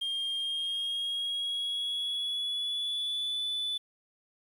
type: tone with pitch glide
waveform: triangle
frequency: 3214 to 3485 Hz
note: G7 to A7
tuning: +43 to -17 cents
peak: -28 dBFS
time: 0.01-3.78 s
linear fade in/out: 10 ms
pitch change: +140 cents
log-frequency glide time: 0.38-3.41 s
effects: tanh soft clip ceiling -24 dBFS + 10-bit